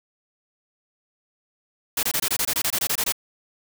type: noise bursts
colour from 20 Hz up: white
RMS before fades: -23 dBFS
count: 14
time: 1.97-3.123 s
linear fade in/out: 5 ms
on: 61 ms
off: 23 ms
effects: none